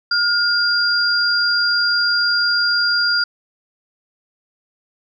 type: tone pair together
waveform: sine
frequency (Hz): 1424 / 4790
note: F6 / D8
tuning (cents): +33 / +33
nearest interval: octave + major sixth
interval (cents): 2100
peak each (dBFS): -17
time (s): 0.11-3.24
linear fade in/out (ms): 5
effects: none